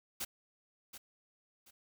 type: noise with echo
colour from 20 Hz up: white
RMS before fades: -38 dBFS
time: 0.2-0.25 s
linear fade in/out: 10 ms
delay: 730 ms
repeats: 2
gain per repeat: -11 dB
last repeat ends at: 1.71 s
effects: none